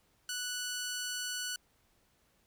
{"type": "tone", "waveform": "10% pulse", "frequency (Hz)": 1480, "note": "F#6", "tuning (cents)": 0, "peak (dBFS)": -27, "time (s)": [0.29, 1.56], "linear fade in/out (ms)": 2, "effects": ["pink hiss -71 dBFS RMS until 2.46 s"]}